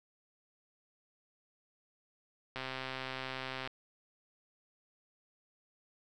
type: click train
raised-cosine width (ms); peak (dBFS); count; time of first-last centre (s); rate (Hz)
0.3; -23; 147; 2.56-3.675; 131
effects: none